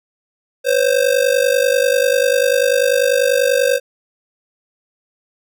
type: ring-modulated tone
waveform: square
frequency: 524 Hz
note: C5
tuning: 2 cents sharp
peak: -10 dBFS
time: 0.64-3.8 s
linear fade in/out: 50 ms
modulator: 25.1 Hz
effects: none